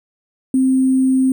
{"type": "tone with sample-and-hold", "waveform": "sine", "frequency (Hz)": 261.6, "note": "C4", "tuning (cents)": 0, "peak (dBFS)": -11, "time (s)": [0.54, 1.32], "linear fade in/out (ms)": 2, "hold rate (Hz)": 8820, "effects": []}